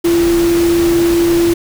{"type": "tone in noise", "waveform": "sine", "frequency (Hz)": 340.3, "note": "F4", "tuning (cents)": -45, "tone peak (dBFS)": -9, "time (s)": [0.04, 1.54], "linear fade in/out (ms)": 10, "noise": "pink", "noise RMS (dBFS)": -22, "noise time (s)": [0.04, 1.54], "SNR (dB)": 10, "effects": []}